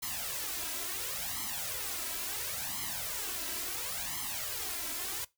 white noise with flanger, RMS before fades -37 dBFS, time 0.02-5.25 s, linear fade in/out 10 ms, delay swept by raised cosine 0.96 to 3.06 ms, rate 0.72 Hz, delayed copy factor +1, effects noise-tail reverb RT60 0.2 s tail -21 dB re dry

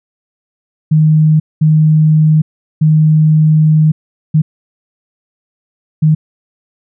sine tone bursts at uneven times, 155.3 Hz, D#3, 3 cents flat, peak -5 dBFS, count 5, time 0.91-1.4 / 1.61-2.42 / 2.81-3.92 / 4.34-4.42 / 6.02-6.15 s, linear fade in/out 10 ms, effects none

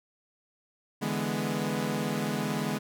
sawtooth chord, E dominant seventh, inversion third, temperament equal, 146.83 / 164.81 / 207.7 / 246.9 Hz, D3 / E3 / G#3 / B3, 0 / 0 / 0 / 0 cents, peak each -31 / -32 / -28 / -30 dBFS, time 1.01-2.79 s, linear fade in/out 20 ms, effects none

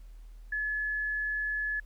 sine tone, 1711 Hz, A6, 49 cents flat, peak -29 dBFS, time 0.52-1.8 s, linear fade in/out 5 ms, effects added 40 Hz sine -45 dBFS peak until 1.85 s + pink hiss -68 dBFS RMS until 1.85 s

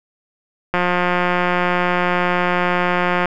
click train, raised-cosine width 0.5 ms, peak -3 dBFS, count 449, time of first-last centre 0.74-3.257 s, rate 178 Hz, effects none

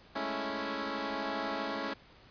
10% pulse chord, A major seventh, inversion third, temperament equal, 207.7 / 220 / 277.2 / 329.6 Hz, G#3 / A3 / C#4 / E4, 0 / 0 / 0 / 0 cents, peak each -34 / -33 / -28 / -32 dBFS, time 0.15-1.94 s, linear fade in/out 10 ms, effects pink hiss -58 dBFS RMS until 2.3 s + resampled to 11025 Hz

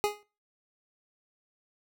25% pulse tone with exponential decay, 415.3 Hz, G#4, in tune, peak -18 dBFS, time 0.04-0.23 s, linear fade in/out 0 ms, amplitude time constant 40 ms, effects noise-tail reverb RT60 0.3 s tail -17 dB re dry

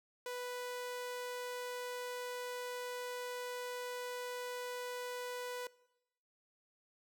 sawtooth tone, 493.9 Hz, B4, in tune, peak -36 dBFS, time 0.26-5.67 s, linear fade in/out 2 ms, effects noise-tail reverb RT60 0.9 s tail -21 dB re dry

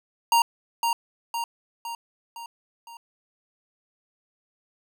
square tone with echo, 932.3 Hz, A#5, in tune, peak -17 dBFS, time 0.32-0.42 s, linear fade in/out 2 ms, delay 510 ms, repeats 5, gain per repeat -5 dB, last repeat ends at 2.97 s, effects none

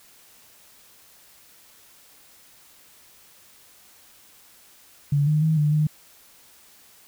sine tone with pitch steps, 143.6 / 152.3 / 158.3 / 149.2 / 152.4 Hz, D3 / D#3 / D#3 / D3 / D#3, -39 / -37 / +30 / +28 / -36 cents, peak -17 dBFS, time 5.12-5.87 s, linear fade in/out 5 ms, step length 150 ms, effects white hiss -53 dBFS RMS until 7.07 s

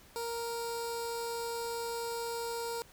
15% pulse tone with notch filter, 466.2 Hz, A#4, in tune, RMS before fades -37 dBFS, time 0.16-2.82 s, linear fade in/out 0 ms, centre 1800 Hz, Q 0.84, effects pink hiss -58 dBFS RMS until 2.92 s

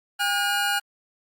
25% pulse tone pair together, 807 / 1437.9 Hz, G#5 / F#6, -50 / -50 cents, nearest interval minor seventh, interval 1000 cents, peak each -22 / -20 dBFS, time 0.19-0.8 s, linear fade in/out 20 ms, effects Opus 48 kbps

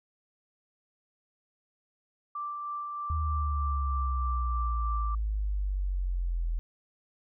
sine tone with tremolo, 1174.7 Hz, D6, in tune, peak -32 dBFS, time 2.35-5.15 s, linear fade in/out 5 ms, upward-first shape sine, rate 3.2 Hz, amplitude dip 25%
sine exponential sweep, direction down, 78.9 to 40.99 Hz, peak -27 dBFS, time 3.1-6.59 s, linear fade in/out 0 ms
effects none

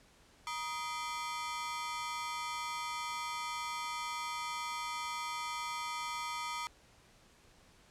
sawtooth ring-modulated tone, 1100 Hz, C#6, 14 cents flat, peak -30 dBFS, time 0.47-6.67 s, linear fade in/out 0 ms, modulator 149 Hz, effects pink hiss -63 dBFS RMS until 7.9 s + low-pass 9000 Hz 12 dB/octave

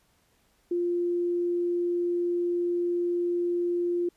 sine tone, 349.2 Hz, F4, in tune, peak -24 dBFS, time 0.71-4.09 s, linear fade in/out 5 ms, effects pink hiss -67 dBFS RMS until 4.16 s + resampled to 32000 Hz

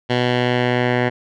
10% pulse tone with low-pass filter sweep, 123.47 Hz, B2, in tune, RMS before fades -18 dBFS, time 0.09-1.1 s, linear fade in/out 20 ms, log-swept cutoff 3400 to 2100 Hz, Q 1.8, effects none

